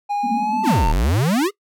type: tone with pitch glide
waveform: triangle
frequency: 819 to 903.5 Hz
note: G#5 to A5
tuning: -24 to +46 cents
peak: -17 dBFS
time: 0.09-0.93 s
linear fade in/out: 20 ms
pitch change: +170 cents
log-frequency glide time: 0.33-0.77 s
type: band-pass noise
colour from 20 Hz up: white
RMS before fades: -26 dBFS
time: 0.23-0.78 s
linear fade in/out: 10 ms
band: 210 to 250 Hz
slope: 96 dB/octave
type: exponential two-way sweep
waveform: square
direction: down then up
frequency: 435.4 to 34.65 to 435.4 Hz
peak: -16 dBFS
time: 0.63-1.51 s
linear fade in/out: 50 ms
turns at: 0.89 s
effects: noise-tail reverb RT60 0.1 s tail -22 dB re dry